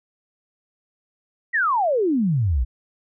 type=exponential sweep; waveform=sine; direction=down; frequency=1975.5 to 54.6 Hz; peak=-17 dBFS; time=1.53-2.65 s; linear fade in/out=20 ms; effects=none